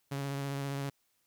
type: tone with vibrato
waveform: sawtooth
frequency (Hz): 139.2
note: C#3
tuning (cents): +8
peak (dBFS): -30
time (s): 0.11-0.9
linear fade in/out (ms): 10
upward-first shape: triangle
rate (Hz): 15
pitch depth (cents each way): 24
effects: white hiss -75 dBFS RMS until 1.26 s